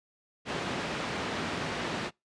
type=band-pass noise; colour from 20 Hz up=pink; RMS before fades=-34 dBFS; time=0.45-2.11 s; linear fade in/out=50 ms; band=150 to 3600 Hz; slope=12 dB/octave; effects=noise-tail reverb RT60 0.2 s tail -25 dB re dry + resampled to 22050 Hz